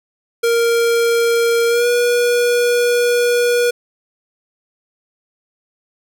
square tone with pitch glide, 466.2 to 482.4 Hz, A#4 to B4, 0 to -41 cents, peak -13 dBFS, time 0.43-3.71 s, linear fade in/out 10 ms, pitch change +59 cents, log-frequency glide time 1.68-1.87 s, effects none

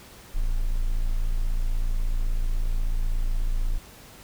triangle tone, 28.17 Hz, A0, 42 cents sharp, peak -19 dBFS, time 0.34-3.79 s, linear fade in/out 20 ms, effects pink hiss -48 dBFS RMS until 4.23 s

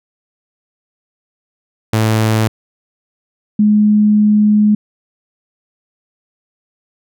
sawtooth / sine tone pair in turn, 110 / 210.3 Hz, A2 / G#3, 0 / +22 cents, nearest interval major seventh, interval 1122 cents, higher second, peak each -7 dBFS, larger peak neither, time 1.93-2.48 / 3.59-4.75 s, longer second, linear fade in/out 5 ms, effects none

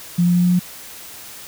sine tone with pitch steps, 174.61 / 175.72 / 176.84 / 177.97 / 179.1 Hz, F3 / F3 / F3 / F3 / F3, 0 / +11 / +22 / +33 / +44 cents, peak -12 dBFS, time 0.18-0.595 s, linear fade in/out 10 ms, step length 83 ms, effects white hiss -37 dBFS RMS until 1.47 s

